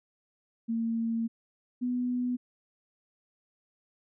sine tone pair in turn, 228.3 / 247.5 Hz, A#3 / B3, -36 / +4 cents, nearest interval minor second, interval 140 cents, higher second, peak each -27 dBFS, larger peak neither, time 0.68-1.28 / 1.81-2.37 s, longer first, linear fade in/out 20 ms, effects none

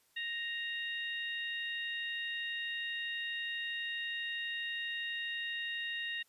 harmonic tone, 932.3 Hz, A#5, in tune, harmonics 2 / 3 / 4, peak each -38 / -41 / -44 dBFS, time 0.16-6.23 s, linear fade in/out 10 ms, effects white hiss -71 dBFS RMS until 6.28 s + resampled to 32000 Hz

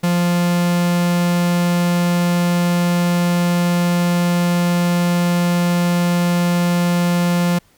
45% pulse tone, 174.61 Hz, F3, in tune, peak -14 dBFS, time 0.03-7.59 s, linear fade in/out 10 ms, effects pink hiss -55 dBFS RMS until 7.77 s

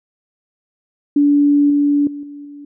sine tone with level steps, 288.4 Hz, D4, 31 cents flat, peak -9 / -11 / -25 / -30 / -32 dBFS, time 1.16-2.65 s, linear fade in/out 5 ms, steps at 1.7 / 2.07 / 2.23 / 2.45 s, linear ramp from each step 2 ms, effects none

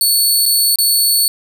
15% pulse tone with dropouts, 4435 Hz, C#8, in tune, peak -4 dBFS, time 0.01-1.28 s, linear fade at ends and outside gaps 1 ms, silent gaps 0.456-0.461 / 0.758-0.786 s, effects none

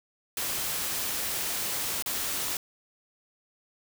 white noise with dropouts, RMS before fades -31 dBFS, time 0.37-2.57 s, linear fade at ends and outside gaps 2 ms, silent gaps 2.024-2.06 s, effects none

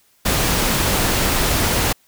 pink noise, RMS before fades -18 dBFS, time 0.25-1.93 s, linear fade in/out 10 ms, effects white hiss -58 dBFS RMS until 2.07 s

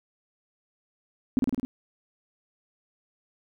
sine tone with echo, 256.2 Hz, C4, 36 cents flat, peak -17 dBFS, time 1.37-1.39 s, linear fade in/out 0 ms, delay 52 ms, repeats 5, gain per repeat -2 dB, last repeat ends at 1.65 s, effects none

